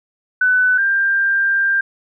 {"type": "tone pair in turn", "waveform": "sine", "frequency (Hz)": [1500, 1589.2], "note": ["F#6", "G6"], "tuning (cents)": [23, 23], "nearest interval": "minor second", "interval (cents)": 100, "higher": "second", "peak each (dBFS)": [-11, -13], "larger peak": "first", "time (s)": [[0.41, 0.78], [0.78, 1.81]], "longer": "second", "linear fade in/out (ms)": 5, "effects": []}